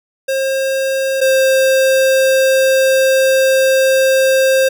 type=tone pair in turn; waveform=square; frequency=535 / 529.5 Hz; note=C5 / C5; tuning=+38 / +21 cents; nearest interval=unison; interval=17 cents; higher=first; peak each=-15 / -10 dBFS; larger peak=second; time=0.28-1.21 / 1.21-4.69 s; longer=second; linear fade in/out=10 ms; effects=none